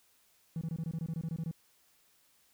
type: tone bursts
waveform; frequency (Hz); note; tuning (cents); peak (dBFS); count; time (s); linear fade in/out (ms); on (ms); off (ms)
triangle; 162.9; E3; -20; -30; 13; 0.56-1.512; 2; 52; 23
effects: tanh soft clip ceiling -28 dBFS + white hiss -68 dBFS RMS until 2.53 s